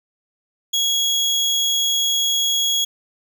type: tone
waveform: 30% pulse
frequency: 3325 Hz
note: G#7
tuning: 1 cent sharp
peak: -14 dBFS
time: 0.73-2.85 s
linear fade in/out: 10 ms
effects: none